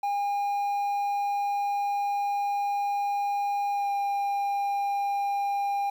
triangle tone with pitch glide, 810 to 803 Hz, G#5 to G5, -43 to +41 cents, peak -23 dBFS, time 0.03-5.9 s, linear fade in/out 5 ms, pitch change -16 cents, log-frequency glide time 3.73-3.9 s, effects 9-bit

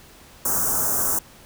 white band-stop noise, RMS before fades -22 dBFS, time 0.45-1.19 s, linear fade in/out 5 ms, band 1500 to 6000 Hz, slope 48 dB/octave, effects pink hiss -48 dBFS RMS until 1.45 s

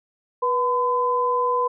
sine tone pair together, 488.4 / 1014.2 Hz, B4 / B5, -19 / +46 cents, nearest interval octave + minor second, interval 1265 cents, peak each -23 / -20 dBFS, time 0.42-1.68 s, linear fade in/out 10 ms, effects none

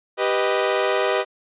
sawtooth chord, G augmented, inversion none, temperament equal, 392 / 493.9 / 622.3 Hz, G4 / B4 / D#5, 0 / 0 / 0 cents, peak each -19 dBFS, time 0.17-1.25 s, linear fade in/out 50 ms, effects resampled to 8000 Hz

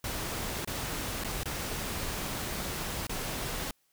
pink noise with dropouts, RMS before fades -35 dBFS, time 0.04-3.71 s, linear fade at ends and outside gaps 2 ms, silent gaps 0.648-0.674 / 1.238-1.245 / 1.434-1.456 / 3.069-3.094 s, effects white hiss -72 dBFS RMS until 3.92 s

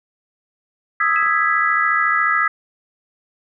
sine chord, E major seventh, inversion third, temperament equal, 1244.5 / 1318.5 / 1661.2 / 1975.5 Hz, D#6 / E6 / G#6 / B6, 0 / 0 / 0 / 0 cents, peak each -20 dBFS, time 1-2.48 s, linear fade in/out 5 ms
sine tone with exponential decay, 2592 Hz, E7, 30 cents flat, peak -26 dBFS, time 1.16-1.34 s, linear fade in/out 0 ms, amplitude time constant 37 ms
clicks, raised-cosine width 0.5 ms, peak -23 dBFS, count 2, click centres 1.226 / 1.264 s
effects none

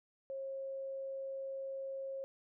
sine tone, 540 Hz, C#5, 45 cents flat, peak -39 dBFS, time 0.3-2.24 s, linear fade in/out 0 ms, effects none

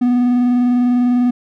triangle tone with vibrato, 245.6 Hz, B3, 9 cents flat, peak -9 dBFS, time 0.01-1.31 s, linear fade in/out 10 ms, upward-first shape sine, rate 20 Hz, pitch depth 28 cents each way, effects none

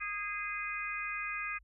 harmonic tone with a mistuned harmonic, 413.2 Hz, G#4, 9 cents flat, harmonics 3 / 4 / 5 / 6, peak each -41 / -42 / -40 / -39 dBFS, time 0-1.59 s, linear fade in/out 20 ms, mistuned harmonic 4, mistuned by -16 cents, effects added 50 Hz sine -59 dBFS peak until 1.63 s

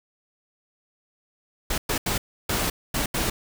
pink noise bursts at uneven times, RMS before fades -25 dBFS, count 6, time 1.7-1.78 / 1.89-1.98 / 2.06-2.18 / 2.49-2.7 / 2.94-3.06 / 3.14-3.3 s, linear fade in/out 5 ms, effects none

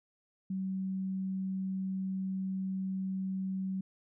sine tone, 190 Hz, F#3, 46 cents sharp, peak -32 dBFS, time 0.5-3.81 s, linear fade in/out 5 ms, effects none

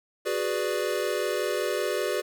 square chord, G# half-diminished seventh, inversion third, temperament equal, 370 / 415.3 / 493.9 / 587.3 Hz, F#4 / G#4 / B4 / D5, 0 / 0 / 0 / 0 cents, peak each -32 dBFS, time 0.25-2.22 s, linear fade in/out 20 ms, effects none

